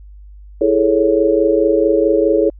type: chord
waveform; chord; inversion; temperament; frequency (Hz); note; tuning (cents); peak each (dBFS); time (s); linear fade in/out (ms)
sine; A major seventh; second; equal; 329.6 / 415.3 / 440 / 554.4; E4 / G#4 / A4 / C#5; 0 / 0 / 0 / 0; -16; 0.61-2.5; 5
effects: added 50 Hz sine -35 dBFS peak until 2.59 s